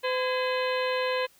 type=harmonic tone with a mistuned harmonic; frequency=510 Hz; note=C5; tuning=44 cents flat; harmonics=1 / 2 / 3 / 4 / 5 / 6 / 7 / 8; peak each=-27 / -32 / -35 / -38 / -36 / -39 / -44 / -40 dBFS; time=0.03-1.27 s; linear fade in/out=20 ms; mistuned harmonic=3; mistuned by=+130 cents; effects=white hiss -60 dBFS RMS until 1.39 s